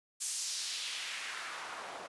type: noise with band-pass filter sweep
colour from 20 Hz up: white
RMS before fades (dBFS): -40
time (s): 0.2-2.08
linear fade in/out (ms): 20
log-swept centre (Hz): 8200 to 640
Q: 1.4
effects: resampled to 24000 Hz